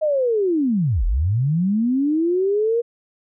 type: linear two-way sweep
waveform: sine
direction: down then up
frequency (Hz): 634 to 36.71 to 478.4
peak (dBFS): -16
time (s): 0.01-2.82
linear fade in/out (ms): 20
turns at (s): 1.05
effects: none